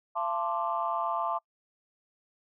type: chord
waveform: sine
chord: D minor seventh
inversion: first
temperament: equal with one note detuned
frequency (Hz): 680.9 / 880 / 1046.5 / 1174.7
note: F5 / A5 / C6 / D6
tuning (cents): -44 / 0 / 0 / 0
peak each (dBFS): -33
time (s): 0.15-1.39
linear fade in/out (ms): 20
effects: noise-tail reverb RT60 0.1 s tail -26 dB re dry + tanh soft clip ceiling -17 dBFS